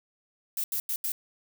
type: noise bursts at uneven times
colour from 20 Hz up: violet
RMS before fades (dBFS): -30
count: 4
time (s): 0.57-0.64 / 0.72-0.8 / 0.89-0.96 / 1.04-1.12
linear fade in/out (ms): 2
effects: none